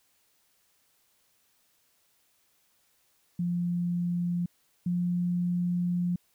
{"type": "tone pair in turn", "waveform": "sine", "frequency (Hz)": [174.61, 176.33], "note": ["F3", "F3"], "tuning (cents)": [0, 17], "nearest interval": "unison", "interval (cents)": 17, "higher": "second", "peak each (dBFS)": [-26, -25], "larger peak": "second", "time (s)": [[3.39, 4.46], [4.86, 6.16]], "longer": "second", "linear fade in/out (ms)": 5, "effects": ["white hiss -69 dBFS RMS until 6.34 s"]}